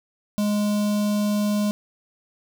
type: tone with notch filter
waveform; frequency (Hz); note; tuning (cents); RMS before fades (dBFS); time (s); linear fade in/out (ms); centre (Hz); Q
square; 207.7; G#3; 0; -22; 0.38-1.71; 0; 1800; 0.85
effects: none